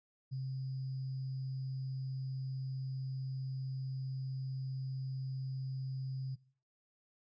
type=tone with sample-and-hold; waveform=sine; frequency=132.3 Hz; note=C3; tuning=20 cents sharp; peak=-36 dBFS; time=0.31-6.36 s; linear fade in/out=20 ms; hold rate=4900 Hz; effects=noise-tail reverb RT60 0.5 s tail -21 dB re dry + resampled to 16000 Hz